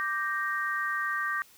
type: chord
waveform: sine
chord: G minor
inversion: second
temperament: equal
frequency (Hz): 1174.7 / 1568 / 1864.7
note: D6 / G6 / Bb6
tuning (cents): 0 / 0 / 0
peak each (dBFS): -32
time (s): 0-1.42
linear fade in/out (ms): 0
effects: white hiss -57 dBFS RMS until 1.57 s